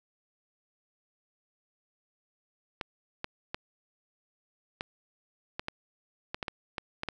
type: clicks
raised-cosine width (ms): 0.3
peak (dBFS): -17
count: 12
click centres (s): 2.812 / 3.244 / 3.545 / 4.809 / 5.595 / 5.684 / 6.345 / 6.428 / 6.482 / 6.782 / 7.034 / 7.087
effects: none